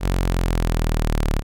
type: linear sweep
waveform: sawtooth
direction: down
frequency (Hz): 46.25 to 36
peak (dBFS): -14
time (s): 0-1.43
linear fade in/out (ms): 50
effects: none